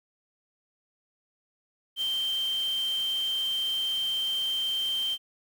sine tone in noise, 3136 Hz, G7, in tune, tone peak -26 dBFS, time 1.96-5.18 s, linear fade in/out 50 ms, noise white, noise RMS -44 dBFS, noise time 1.96-5.18 s, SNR +15 dB, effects none

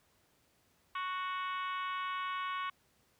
harmonic tone, 370 Hz, F#4, in tune, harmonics 3 / 4 / 5 / 6 / 7 / 8 / 9 / 10, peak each -36 / -44 / -49 / -46 / -51 / -49 / -53 / -56 dBFS, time 0.95-2.7 s, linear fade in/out 5 ms, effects pink hiss -71 dBFS RMS until 3.19 s + high-pass 60 Hz 12 dB/octave

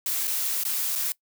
blue noise with dropouts, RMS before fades -27 dBFS, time 0.06-1.12 s, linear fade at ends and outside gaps 1 ms, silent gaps 0.272-0.277 / 0.635-0.651 / 0.953-0.958 s, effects noise-tail reverb RT60 0.1 s tail -22 dB re dry

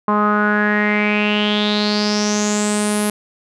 sawtooth tone with low-pass filter sweep, 209 Hz, G#3, 11 cents sharp, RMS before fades -17 dBFS, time 0.08-3.1 s, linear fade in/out 2 ms, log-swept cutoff 1100 to 11000 Hz, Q 7.3, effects none

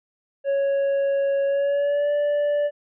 triangle tone with pitch glide, 554.4 to 584 Hz, C#5 to D5, 0 to -10 cents, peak -17 dBFS, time 0.44-2.71 s, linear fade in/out 50 ms, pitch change +90 cents, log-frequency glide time 1.46-2.12 s, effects resampled to 8000 Hz

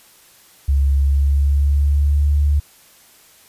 sine tone with pitch glide, 69.3 to 72.66 Hz, C#2 to D2, 0 to -18 cents, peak -12 dBFS, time 0.68-2.6 s, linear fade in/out 10 ms, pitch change +82 cents, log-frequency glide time 0.98-2.29 s, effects white hiss -49 dBFS RMS until 3.48 s + resampled to 32000 Hz

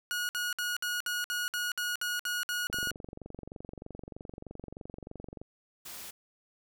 sawtooth tone bursts, 1449 Hz, F#6, 37 cents flat, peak -27 dBFS, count 12, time 0.11-2.908 s, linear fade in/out 0 ms, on 180 ms, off 58 ms
click train, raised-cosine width 2 ms, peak -29 dBFS, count 64, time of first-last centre 2.7-5.416 s, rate 23.2 Hz
white noise, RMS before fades -44 dBFS, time 5.85-6.11 s, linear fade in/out 10 ms
effects none

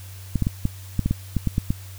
clicks, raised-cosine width 5 ms, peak -8 dBFS, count 11, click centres 0.357 / 0.423 / 0.469 / 0.654 / 0.993 / 1.06 / 1.11 / 1.367 / 1.473 / 1.581 / 1.705 s, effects added 95 Hz sine -37 dBFS peak until 1.98 s + white hiss -46 dBFS RMS until 1.98 s

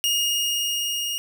sawtooth tone with level ramp, 2854 Hz, F7, 37 cents sharp, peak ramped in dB -16 to -22 dBFS, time 0.04-1.18 s, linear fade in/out 0 ms, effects none

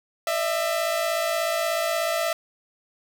sawtooth tone pair together, 606.4 / 663 Hz, D#5 / E5, -45 / +10 cents, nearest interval major second, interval 155 cents, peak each -25 / -20 dBFS, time 0.27-2.33 s, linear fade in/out 2 ms, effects none

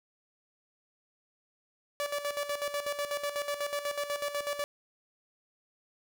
sawtooth tone with tremolo, 578 Hz, D5, 28 cents flat, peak -26 dBFS, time 2-4.64 s, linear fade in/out 0 ms, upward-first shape square, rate 8.1 Hz, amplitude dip 65%, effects none

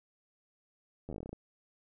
slowing click train, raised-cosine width 2 ms, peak -29 dBFS, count 12, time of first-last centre 1.09-1.33 s, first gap 11 ms, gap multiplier 1.13, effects none

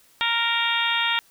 harmonic tone with a mistuned harmonic, 465.4 Hz, A#4, 3 cents flat, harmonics 2 / 3 / 4 / 5 / 6 / 7 / 8, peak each -28 / -28 / -28 / -28 / -28 / -28 / -28 dBFS, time 0.21-1.19 s, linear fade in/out 0 ms, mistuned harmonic 8, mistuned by -29 cents, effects white hiss -57 dBFS RMS until 1.3 s

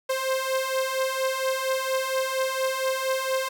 sawtooth beating tone pair, 523.3 / 527.6 Hz, C5 / C5, 0 / +14 cents, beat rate 4.3 Hz, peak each -25 / -22 dBFS, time 0.09-3.49 s, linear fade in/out 10 ms, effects none

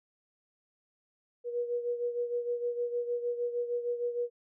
sine beating tone pair, 480 / 486.5 Hz, B4 / B4, -49 / -26 cents, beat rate 6.5 Hz, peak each -31 / -37 dBFS, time 1.44-4.3 s, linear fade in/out 50 ms, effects none

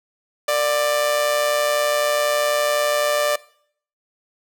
sawtooth tone with amplitude modulation, 591 Hz, D5, 11 cents sharp, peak -11 dBFS, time 0.48-3.36 s, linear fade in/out 5 ms, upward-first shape sine, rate 132 Hz, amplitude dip 55%, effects noise-tail reverb RT60 0.6 s tail -21 dB re dry

